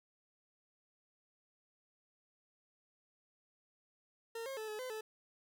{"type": "tone with pitch steps", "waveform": "40% pulse", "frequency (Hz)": [457.9, 538, 435.8, 426.7, 510, 435.3], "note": ["A#4", "C5", "A4", "G#4", "C5", "A4"], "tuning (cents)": [-31, 48, -17, 47, -44, -19], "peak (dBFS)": -40, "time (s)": [4.35, 5.01], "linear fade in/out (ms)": 5, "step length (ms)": 110, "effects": []}